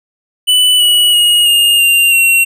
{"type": "tone with pitch steps", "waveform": "square", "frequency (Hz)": [2984, 2933, 2882, 2833, 2784, 2736], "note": ["F#7", "F#7", "F#7", "F7", "F7", "F7"], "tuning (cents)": [14, -16, -46, 24, -6, -36], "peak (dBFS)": -7, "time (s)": [0.47, 2.45], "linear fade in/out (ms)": 20, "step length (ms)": 330, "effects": []}